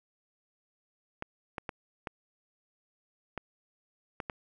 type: clicks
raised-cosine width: 0.5 ms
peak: -20 dBFS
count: 7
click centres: 1.224 / 1.582 / 1.692 / 2.072 / 3.377 / 4.202 / 4.298 s
effects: none